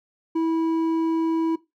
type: tone with hard clipping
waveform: sine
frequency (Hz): 326.2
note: E4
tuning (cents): -18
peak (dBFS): -21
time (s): 0.35-1.56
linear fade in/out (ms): 10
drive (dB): 5
effects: noise-tail reverb RT60 0.2 s tail -18 dB re dry